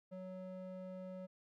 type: ring-modulated tone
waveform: triangle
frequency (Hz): 371.2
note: F#4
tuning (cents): +6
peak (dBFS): -40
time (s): 0.11-1.27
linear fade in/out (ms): 20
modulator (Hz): 186
effects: none